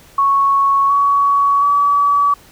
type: tone with pitch steps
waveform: sine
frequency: 1107 / 1125 / 1143.4 Hz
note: C#6 / C#6 / D6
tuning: -3 / +25 / -47 cents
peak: -10 dBFS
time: 0.18-2.34 s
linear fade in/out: 5 ms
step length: 720 ms
effects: pink hiss -45 dBFS RMS until 2.51 s

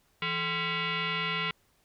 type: tone with frequency modulation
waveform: sine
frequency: 434.6 Hz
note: A4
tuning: 21 cents flat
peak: -28 dBFS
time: 0.22-1.51 s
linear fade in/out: 2 ms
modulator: 601 Hz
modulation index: 4.9
effects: pink hiss -68 dBFS RMS until 1.84 s

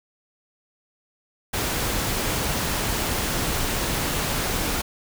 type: noise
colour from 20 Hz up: pink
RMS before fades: -25 dBFS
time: 1.53-4.82 s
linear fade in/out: 10 ms
effects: none

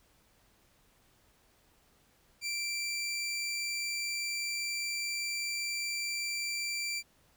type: tone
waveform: 20% pulse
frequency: 2349 Hz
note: D7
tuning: in tune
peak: -28 dBFS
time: 2.41-7.03 s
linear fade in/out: 50 ms
effects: pink hiss -67 dBFS RMS until 7.36 s

